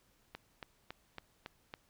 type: click train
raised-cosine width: 0.3 ms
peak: -27 dBFS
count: 6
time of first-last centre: 0.35-1.739 s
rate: 3.6 Hz
effects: pink hiss -71 dBFS RMS until 1.89 s